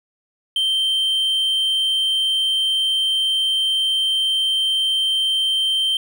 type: tone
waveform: triangle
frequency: 3129 Hz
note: G7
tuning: 4 cents flat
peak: -15 dBFS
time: 0.56-5.97 s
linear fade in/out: 2 ms
effects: none